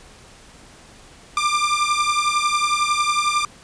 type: beating tone pair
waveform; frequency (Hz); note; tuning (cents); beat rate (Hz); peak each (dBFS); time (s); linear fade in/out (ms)
sawtooth; 1186 / 1197; D6 / D6; +17 / +33; 11; -17; 1.37-3.45; 2
effects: pink hiss -46 dBFS RMS until 3.63 s + resampled to 22050 Hz